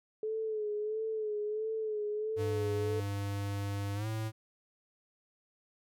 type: tone with vibrato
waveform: sine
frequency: 430 Hz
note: A4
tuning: 40 cents flat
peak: -32 dBFS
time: 0.23-3 s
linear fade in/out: 2 ms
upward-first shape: sine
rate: 1.5 Hz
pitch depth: 49 cents each way
type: tone with pitch glide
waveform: square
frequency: 100.4 to 110.12 Hz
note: G2 to A2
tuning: +42 to +2 cents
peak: -34 dBFS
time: 2.36-4.32 s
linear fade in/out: 50 ms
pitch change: +160 cents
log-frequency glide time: 3.95-4.07 s
effects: none